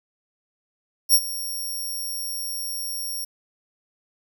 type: tone with ADSR envelope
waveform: 5% pulse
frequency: 5570 Hz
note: F8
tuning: 5 cents flat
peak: -5 dBFS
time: 1.09-3.25 s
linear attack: 50 ms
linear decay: 55 ms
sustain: -17 dB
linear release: 10 ms
effects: none